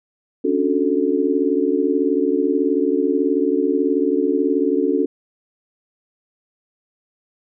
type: chord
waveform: sine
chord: D major seventh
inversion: third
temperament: just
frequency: 275.3 / 293.7 / 367.1 / 440.5 Hz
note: C#4 / D4 / F#4 / A4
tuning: -12 / 0 / -14 / +2 cents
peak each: -21 dBFS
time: 0.44-5.06 s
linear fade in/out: 10 ms
effects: none